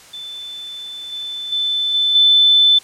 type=tone with level steps; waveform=sine; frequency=3520 Hz; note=A7; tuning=in tune; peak=-28 / -24 / -16 / -13 / -8 dBFS; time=0.13-2.79 s; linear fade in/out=10 ms; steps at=1.12 / 1.52 / 1.94 / 2.15 s; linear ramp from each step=5 ms; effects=white hiss -43 dBFS RMS until 2.83 s + low-pass 9000 Hz 12 dB/octave